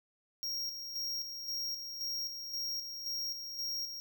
square tone with tremolo, 5588 Hz, F8, in tune, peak -35 dBFS, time 0.43-4 s, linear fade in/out 0 ms, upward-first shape square, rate 1.9 Hz, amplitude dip 50%, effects none

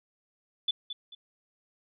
sine tone with echo, 3478 Hz, A7, 21 cents flat, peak -24 dBFS, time 0.68-0.71 s, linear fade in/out 5 ms, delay 220 ms, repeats 2, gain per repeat -10 dB, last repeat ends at 1.15 s, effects none

